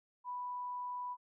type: tone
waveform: sine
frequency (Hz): 987.8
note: B5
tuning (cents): 0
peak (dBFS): -38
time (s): 0.24-1.17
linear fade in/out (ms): 50
effects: none

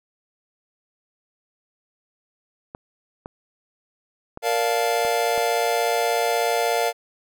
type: clicks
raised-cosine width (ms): 1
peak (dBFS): -20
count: 5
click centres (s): 2.749 / 3.259 / 4.374 / 5.05 / 5.378
type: chord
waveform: square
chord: Bb major seventh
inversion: none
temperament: just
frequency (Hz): 466.2 / 582.7 / 699.2 / 874.1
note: Bb4 / D5 / F5 / A5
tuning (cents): 0 / -14 / +2 / -12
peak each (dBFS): -25 / -28 / -24 / -29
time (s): 4.42-6.93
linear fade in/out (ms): 50
effects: none

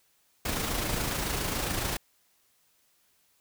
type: noise with amplitude modulation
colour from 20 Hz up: pink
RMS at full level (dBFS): -29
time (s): 0.45-1.97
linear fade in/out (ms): 5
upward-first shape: sine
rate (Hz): 27.2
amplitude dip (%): 40
effects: white hiss -68 dBFS RMS until 3.4 s

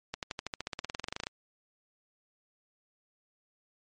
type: accelerating click train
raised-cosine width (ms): 0.2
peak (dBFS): -17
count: 21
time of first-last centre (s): 0.14-1.269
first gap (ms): 88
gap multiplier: 0.95
effects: MP3 48 kbps

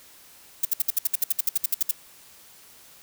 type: noise bursts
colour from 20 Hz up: violet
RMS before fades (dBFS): -21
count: 16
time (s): 0.63-1.912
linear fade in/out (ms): 5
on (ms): 22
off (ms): 62
effects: white hiss -51 dBFS RMS until 3.02 s

